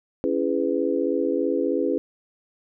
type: chord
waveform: sine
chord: C# minor seventh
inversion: none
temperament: just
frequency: 277.2 / 332.6 / 415.8 / 498.9 Hz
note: C#4 / E4 / G#4 / B4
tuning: 0 / +16 / +2 / +17 cents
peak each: -26 dBFS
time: 0.24-1.98 s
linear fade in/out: 0 ms
effects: none